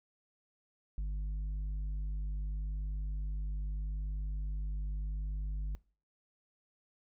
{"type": "tone with tanh clipping", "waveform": "sine", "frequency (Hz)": 50.4, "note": "G1", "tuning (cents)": 49, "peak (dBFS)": -34, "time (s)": [0.98, 5.75], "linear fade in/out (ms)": 0, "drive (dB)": 5, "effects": ["noise-tail reverb RT60 0.4 s tail -22 dB re dry"]}